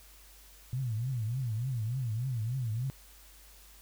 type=tone with vibrato; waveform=sine; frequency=120 Hz; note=B2; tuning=49 cents flat; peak=-30 dBFS; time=0.73-2.9 s; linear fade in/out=0 ms; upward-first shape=triangle; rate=3.4 Hz; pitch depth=230 cents each way; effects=added 50 Hz sine -56 dBFS peak until 3.81 s + white hiss -57 dBFS RMS until 3.81 s